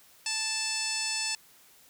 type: harmonic tone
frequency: 880 Hz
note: A5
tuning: in tune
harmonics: 1 / 2 / 3 / 4 / 5 / 6 / 7 / 8 / 9 / 10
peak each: -43 / -42 / -35 / -43 / -37 / -34 / -42 / -41 / -37 / -41 dBFS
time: 0.26-1.35 s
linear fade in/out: 2 ms
effects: white hiss -58 dBFS RMS until 1.89 s